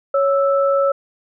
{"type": "tone pair together", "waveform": "sine", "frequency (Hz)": [554.4, 1318.5], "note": ["C#5", "E6"], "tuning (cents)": [0, 0], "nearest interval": "octave + minor third", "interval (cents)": 1500, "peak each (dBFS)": [-14, -20], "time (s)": [0.14, 0.92], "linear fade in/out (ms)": 5, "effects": []}